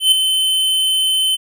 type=tone with ADSR envelope; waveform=square; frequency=3063 Hz; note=G7; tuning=41 cents flat; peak=-7 dBFS; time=0-1.37 s; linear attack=120 ms; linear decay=4 ms; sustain=-7 dB; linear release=29 ms; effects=none